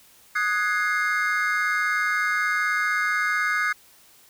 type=chord; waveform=triangle; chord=Ab dominant seventh; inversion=second; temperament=equal with one note detuned; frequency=1244.5 / 1480 / 1661.2 / 2116 Hz; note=Eb6 / Gb6 / Ab6 / C7; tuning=0 / 0 / 0 / +19 cents; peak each=-25 dBFS; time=0.35-3.73 s; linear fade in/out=10 ms; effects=white hiss -54 dBFS RMS until 4.29 s